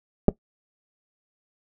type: clicks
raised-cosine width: 2 ms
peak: -4 dBFS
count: 2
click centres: 0.283 / 0.288 s
effects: noise-tail reverb RT60 0.1 s tail -19 dB re dry